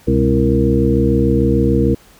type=harmonic tone with a mistuned harmonic; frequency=66.7 Hz; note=C2; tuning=34 cents sharp; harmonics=1 / 2 / 3 / 4 / 5 / 7; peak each=-18 / -18 / -18 / -18 / -18 / -18 dBFS; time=0.07-1.95 s; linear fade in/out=10 ms; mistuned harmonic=2; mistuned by=-120 cents; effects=pink hiss -47 dBFS RMS until 2.19 s